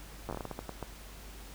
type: slowing click train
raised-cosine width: 1 ms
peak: -23 dBFS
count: 12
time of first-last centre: 0.29-0.827 s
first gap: 9 ms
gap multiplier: 1.31
effects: added 50 Hz sine -48 dBFS peak until 1.54 s + pink hiss -51 dBFS RMS until 1.54 s